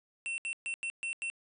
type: tone bursts at uneven times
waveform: square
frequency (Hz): 2700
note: E7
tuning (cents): +41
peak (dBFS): -34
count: 6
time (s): 0.26-0.38 / 0.45-0.53 / 0.66-0.74 / 0.83-0.9 / 1.03-1.13 / 1.22-1.3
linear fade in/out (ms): 0
effects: resampled to 24000 Hz + 11-bit